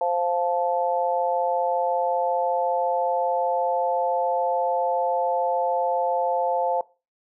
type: chord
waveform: sine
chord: F major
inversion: second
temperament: just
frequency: 523.8 / 698.5 / 873.1 Hz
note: C5 / F5 / A5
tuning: +2 / 0 / -14 cents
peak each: -25 dBFS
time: 0.01-6.81 s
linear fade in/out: 2 ms
effects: noise-tail reverb RT60 0.3 s tail -20 dB re dry

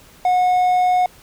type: tone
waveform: triangle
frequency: 728 Hz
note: F#5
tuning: 28 cents flat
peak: -11 dBFS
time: 0.25-1.06 s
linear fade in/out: 2 ms
effects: pink hiss -47 dBFS RMS until 1.22 s

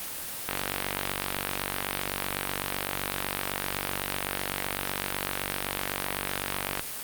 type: click train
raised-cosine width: 0.3 ms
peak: -11 dBFS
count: 303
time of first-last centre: 0.49-6.795 s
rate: 47.9 Hz
effects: white hiss -36 dBFS RMS until 7.03 s + Opus 32 kbps

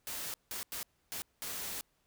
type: noise bursts at uneven times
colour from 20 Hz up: white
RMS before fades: -40 dBFS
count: 5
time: 0.07-0.34 / 0.51-0.63 / 0.72-0.83 / 1.12-1.22 / 1.42-1.81 s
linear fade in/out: 0 ms
effects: pink hiss -75 dBFS RMS until 2.06 s

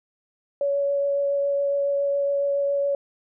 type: tone with vibrato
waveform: sine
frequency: 563 Hz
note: C#5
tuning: 27 cents sharp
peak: -20 dBFS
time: 0.61-2.95 s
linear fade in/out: 2 ms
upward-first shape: triangle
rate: 7.2 Hz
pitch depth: 10 cents each way
effects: none

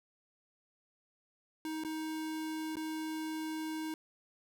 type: tone with dropouts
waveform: square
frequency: 314.8 Hz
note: D#4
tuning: 20 cents sharp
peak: -37 dBFS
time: 1.65-3.94 s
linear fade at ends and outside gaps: 1 ms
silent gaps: 1.837-1.848 / 2.756-2.768 s
effects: none

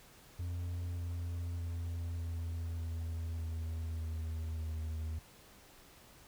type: tone with pitch steps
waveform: triangle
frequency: 87.31 / 86.11 / 84.92 / 83.75 / 82.6 / 81.46 / 80.34 / 79.24 Hz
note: F2 / F2 / F2 / E2 / E2 / E2 / E2 / D#2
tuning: 0 / -24 / -48 / +28 / +4 / -20 / -44 / +32 cents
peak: -34 dBFS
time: 0.39-5.19 s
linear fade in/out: 5 ms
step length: 600 ms
effects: pink hiss -59 dBFS RMS until 6.27 s

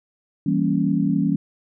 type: chord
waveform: sine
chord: E diminished seventh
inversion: none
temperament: equal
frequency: 164.81 / 196 / 233.1 / 277.2 Hz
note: E3 / G3 / Bb3 / Db4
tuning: 0 / 0 / 0 / 0 cents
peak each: -23 / -22 / -25 / -22 dBFS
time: 0.46-1.36 s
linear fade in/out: 5 ms
effects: none

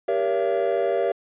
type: chord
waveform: triangle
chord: G diminished seventh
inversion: none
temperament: just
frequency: 392 / 470.4 / 564.5 / 677.4 Hz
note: G4 / Bb4 / Db5 / Fb5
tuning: 0 / +16 / +31 / +47 cents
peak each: -23 dBFS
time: 0.08-1.12 s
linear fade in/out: 5 ms
effects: tanh soft clip ceiling -12 dBFS + resampled to 8000 Hz

